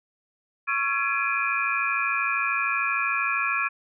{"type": "tone cluster", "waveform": "sine", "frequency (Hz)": [1108, 1355, 1682, 2375, 2488], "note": ["C#6", "E6", "G#6", "D7", "D#7"], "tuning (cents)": [-1, 47, 22, 19, -1], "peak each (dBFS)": -29, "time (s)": [0.67, 3.69], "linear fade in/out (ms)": 20, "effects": []}